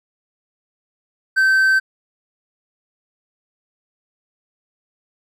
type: tone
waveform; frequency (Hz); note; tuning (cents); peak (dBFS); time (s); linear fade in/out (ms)
triangle; 1547; G6; -23; -10; 1.36-1.8; 20
effects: none